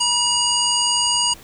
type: harmonic tone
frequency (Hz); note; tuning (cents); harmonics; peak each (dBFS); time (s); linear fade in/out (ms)
960; B5; -49; 1 / 3 / 5 / 7 / 9; -24 / -21 / -22 / -23 / -24; 0-1.34; 10
effects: pink hiss -44 dBFS RMS until 1.43 s